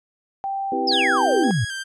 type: tone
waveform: sine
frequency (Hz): 784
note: G5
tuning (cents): 0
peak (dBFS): -23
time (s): 0.44-1.51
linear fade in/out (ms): 0
type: chord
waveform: sine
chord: C major seventh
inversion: none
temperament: equal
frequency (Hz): 261.6 / 329.6 / 392 / 493.9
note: C4 / E4 / G4 / B4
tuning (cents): 0 / 0 / 0 / 0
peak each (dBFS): -28 / -28 / -27 / -29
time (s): 0.72-1.51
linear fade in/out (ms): 2
type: exponential sweep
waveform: sine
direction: down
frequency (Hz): 5390 to 98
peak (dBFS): -18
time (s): 0.87-1.65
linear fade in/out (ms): 10
type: tone with vibrato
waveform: sawtooth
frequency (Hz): 1613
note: G6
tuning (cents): +49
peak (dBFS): -24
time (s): 0.91-1.84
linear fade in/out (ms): 20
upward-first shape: square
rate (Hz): 1.9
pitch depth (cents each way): 43
effects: resampled to 24000 Hz